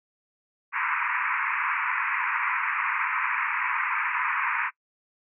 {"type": "band-pass noise", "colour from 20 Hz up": "pink", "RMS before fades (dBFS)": -27, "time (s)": [0.72, 4.71], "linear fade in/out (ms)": 50, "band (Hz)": [930, 2500], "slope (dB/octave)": 96, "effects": ["noise-tail reverb RT60 0.1 s tail -23 dB re dry"]}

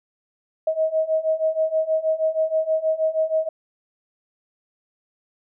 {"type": "beating tone pair", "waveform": "sine", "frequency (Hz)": [631, 637.3], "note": ["D#5", "D#5"], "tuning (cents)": [24, 41], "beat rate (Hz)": 6.3, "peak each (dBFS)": [-23, -21], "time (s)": [0.67, 3.49], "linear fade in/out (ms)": 5, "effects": []}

